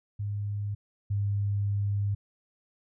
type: tone pair in turn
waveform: sine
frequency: 102.5 / 101.21 Hz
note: G#2 / G#2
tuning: -22 / -44 cents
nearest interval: unison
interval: 22 cents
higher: first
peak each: -29 / -25 dBFS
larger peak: second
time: 0.19-0.75 / 1.1-2.15 s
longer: second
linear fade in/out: 10 ms
effects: none